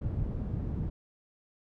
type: low-pass noise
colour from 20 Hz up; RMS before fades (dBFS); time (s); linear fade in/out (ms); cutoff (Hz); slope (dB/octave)
white; -33; 0.01-0.9; 10; 130; 12
effects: none